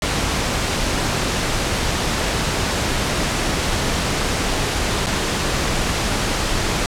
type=noise with dropouts; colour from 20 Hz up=pink; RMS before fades=-20 dBFS; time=0.02-6.86 s; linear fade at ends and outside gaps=2 ms; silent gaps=5.062-5.067 s; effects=low-pass 8000 Hz 12 dB/octave